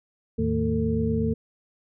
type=tone cluster; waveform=sine; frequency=80.4 / 109.2 / 156.6 / 225.5 / 447.6 Hz; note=E2 / A2 / D#3 / A3 / A4; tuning=-43 / -13 / +11 / +43 / +30 cents; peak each=-29 / -31 / -30 / -25 / -28 dBFS; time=0.38-1.34 s; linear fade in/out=10 ms; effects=none